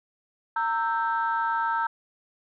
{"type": "chord", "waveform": "sine", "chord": "E diminished", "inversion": "second", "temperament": "equal with one note detuned", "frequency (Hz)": [919, 1318.5, 1568], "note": ["Bb5", "E6", "G6"], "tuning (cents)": [-25, 0, 0], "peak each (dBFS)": [-25, -28, -30], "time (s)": [0.56, 1.87], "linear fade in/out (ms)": 5, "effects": ["tanh soft clip ceiling -15 dBFS"]}